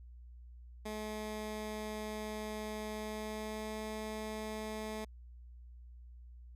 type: tone with pitch glide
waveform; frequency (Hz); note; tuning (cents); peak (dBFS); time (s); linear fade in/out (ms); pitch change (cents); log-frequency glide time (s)
15% pulse; 214.2 to 216.2; A3 to A3; -46 to -30; -33; 0.85-5.05; 10; +16; 2.91-3.78
effects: added 60 Hz sine -50 dBFS peak until 6.55 s + resampled to 32000 Hz